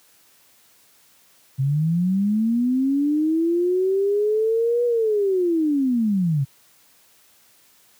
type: linear two-way sweep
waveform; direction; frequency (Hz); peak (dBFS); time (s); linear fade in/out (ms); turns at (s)
sine; up then down; 130 to 485.4 to 130; -17; 1.58-6.45; 20; 4.85
effects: white hiss -56 dBFS RMS until 7.99 s + high-pass 80 Hz 12 dB/octave